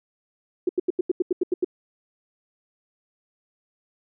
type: tone bursts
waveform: sine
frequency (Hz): 360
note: F#4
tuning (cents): -47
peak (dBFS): -17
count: 10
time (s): 0.67-1.646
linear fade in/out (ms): 5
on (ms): 22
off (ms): 84
effects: none